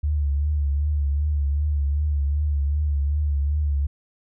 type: tone with vibrato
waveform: sine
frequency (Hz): 72.7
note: D2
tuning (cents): -17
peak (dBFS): -19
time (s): 0.03-3.87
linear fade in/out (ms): 10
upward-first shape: triangle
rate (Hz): 2.6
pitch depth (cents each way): 72
effects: none